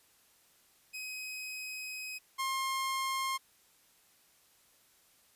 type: tone pair in turn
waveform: sawtooth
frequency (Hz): 2526 / 1065.7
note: D#7 / C6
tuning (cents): +26 / +31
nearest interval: octave + minor third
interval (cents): 1495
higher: first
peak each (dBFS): -36 / -28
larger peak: second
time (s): 0.93-2.19 / 2.38-3.38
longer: first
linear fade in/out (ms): 20
effects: white hiss -66 dBFS RMS until 5.35 s + resampled to 32000 Hz